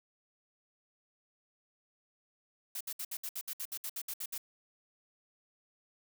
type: noise bursts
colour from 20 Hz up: blue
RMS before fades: -39 dBFS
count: 14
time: 2.75-4.38 s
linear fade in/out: 5 ms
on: 57 ms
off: 64 ms
effects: none